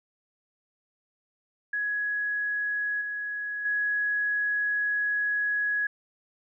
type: tone with level steps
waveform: sine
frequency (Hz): 1674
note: G#6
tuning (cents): +13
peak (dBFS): -26 / -30 / -24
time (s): 1.73-5.87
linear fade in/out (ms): 5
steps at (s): 3.01 / 3.65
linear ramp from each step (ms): 5
effects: none